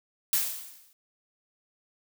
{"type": "noise with exponential decay", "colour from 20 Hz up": "blue", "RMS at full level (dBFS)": -23, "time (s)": [0.33, 0.93], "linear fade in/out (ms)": 1, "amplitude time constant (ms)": 130, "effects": []}